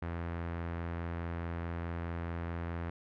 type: tone with low-pass filter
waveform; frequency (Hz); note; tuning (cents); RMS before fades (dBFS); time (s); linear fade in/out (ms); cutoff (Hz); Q
sawtooth; 84.7; E2; +48; -38; 0.02-2.9; 5; 1800; 1.4
effects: none